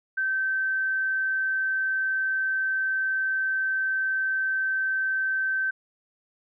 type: tone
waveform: sine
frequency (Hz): 1547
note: G6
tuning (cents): -23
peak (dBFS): -23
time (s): 0.17-5.71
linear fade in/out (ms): 10
effects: none